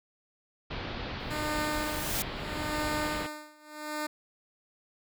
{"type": "low-pass noise", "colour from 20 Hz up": "pink", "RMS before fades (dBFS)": -37, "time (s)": [0.7, 3.27], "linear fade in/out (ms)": 10, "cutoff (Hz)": 4500, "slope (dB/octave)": 48}
{"type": "noise with exponential growth", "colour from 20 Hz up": "white", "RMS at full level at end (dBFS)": -30, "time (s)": [1.2, 2.22], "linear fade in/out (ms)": 0, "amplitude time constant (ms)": 220}
{"type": "tone with tremolo", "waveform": "10% pulse", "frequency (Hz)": 302.5, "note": "D#4", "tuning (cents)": -49, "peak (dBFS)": -21, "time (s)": [1.3, 4.07], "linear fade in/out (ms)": 10, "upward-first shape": "sine", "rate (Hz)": 0.77, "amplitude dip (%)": 95}
{"effects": []}